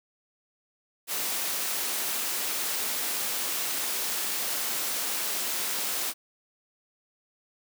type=high-pass noise; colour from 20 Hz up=white; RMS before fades=-30 dBFS; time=1.07-6.14 s; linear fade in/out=50 ms; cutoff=240 Hz; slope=12 dB/octave; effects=none